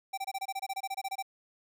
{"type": "tone bursts", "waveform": "square", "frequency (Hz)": 778, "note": "G5", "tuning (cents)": -13, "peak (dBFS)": -33, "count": 16, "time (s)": [0.13, 1.226], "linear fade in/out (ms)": 10, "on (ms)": 46, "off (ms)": 24, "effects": []}